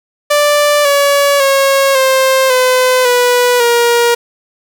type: tone with pitch steps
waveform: sawtooth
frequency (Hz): 587.3 / 566.6 / 546.7 / 527.5 / 508.9 / 491 / 473.7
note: D5 / C#5 / C#5 / C5 / C5 / B4 / A#4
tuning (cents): 0 / +38 / -24 / +14 / -48 / -10 / +28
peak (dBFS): -4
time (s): 0.3-4.15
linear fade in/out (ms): 10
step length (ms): 550
effects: none